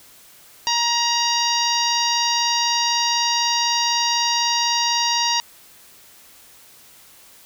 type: harmonic tone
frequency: 944 Hz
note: A#5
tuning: 22 cents sharp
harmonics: 1 / 2 / 3 / 4 / 5 / 6 / 7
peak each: -22 / -29 / -26 / -27 / -23 / -25 / -33 dBFS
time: 0.67-5.4 s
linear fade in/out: 0 ms
effects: white hiss -48 dBFS RMS until 7.45 s